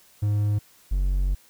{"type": "tone pair in turn", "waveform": "triangle", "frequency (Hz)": [103.83, 46.64], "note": ["G#2", "F#1"], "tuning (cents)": [0, 15], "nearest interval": "octave + major second", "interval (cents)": 1385, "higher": "first", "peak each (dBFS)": -18, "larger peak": "neither", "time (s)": [[0.22, 0.59], [0.91, 1.35]], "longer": "second", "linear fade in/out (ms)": 10, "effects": ["white hiss -56 dBFS RMS until 1.49 s"]}